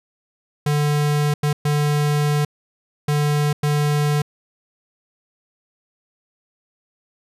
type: tone bursts at uneven times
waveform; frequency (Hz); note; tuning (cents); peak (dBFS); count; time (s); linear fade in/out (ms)
square; 147.6; D3; +9; -17; 5; 0.66-1.34 / 1.43-1.53 / 1.65-2.45 / 3.08-3.53 / 3.63-4.22; 5
effects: resampled to 32000 Hz